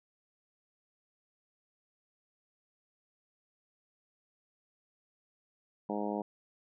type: harmonic tone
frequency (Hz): 103.83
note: G#2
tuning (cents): 0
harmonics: 2 / 3 / 4 / 5 / 6 / 7 / 8 / 9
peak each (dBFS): -37 / -39 / -40 / -41 / -42 / -42 / -43 / -44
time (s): 5.89-6.22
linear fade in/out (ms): 5
effects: none